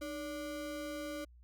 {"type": "ring-modulated tone", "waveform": "square", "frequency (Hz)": 440, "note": "A4", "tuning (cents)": 0, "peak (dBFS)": -37, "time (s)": [0.01, 1.25], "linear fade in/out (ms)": 10, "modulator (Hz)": 135, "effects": ["added 60 Hz sine -56 dBFS peak until 1.43 s"]}